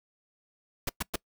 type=noise bursts; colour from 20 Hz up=pink; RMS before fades=-30 dBFS; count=3; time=0.87-1.159 s; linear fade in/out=5 ms; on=23 ms; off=110 ms; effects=noise-tail reverb RT60 0.1 s tail -24 dB re dry